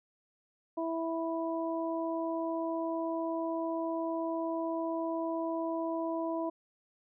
harmonic tone, 328.7 Hz, E4, 5 cents flat, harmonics 1 / 2 / 3, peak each -34 / -35 / -39 dBFS, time 0.77-6.5 s, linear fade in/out 10 ms, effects none

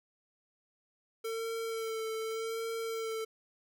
square tone with vibrato, 448.9 Hz, A4, 35 cents sharp, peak -35 dBFS, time 1.24-3.25 s, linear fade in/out 10 ms, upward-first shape sine, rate 0.85 Hz, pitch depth 23 cents each way, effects none

